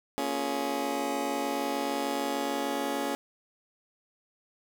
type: chord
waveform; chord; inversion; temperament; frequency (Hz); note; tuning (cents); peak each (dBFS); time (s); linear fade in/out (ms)
20% pulse; Bb minor seventh; none; just; 233.1 / 279.7 / 349.6 / 419.5; Bb3 / Db4 / F4 / Ab4; 0 / +16 / +2 / +17; -33 / -27 / -33 / -31; 0.18-3.15; 0
effects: none